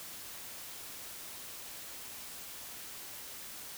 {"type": "silence", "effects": ["white hiss -46 dBFS RMS until 3.77 s"]}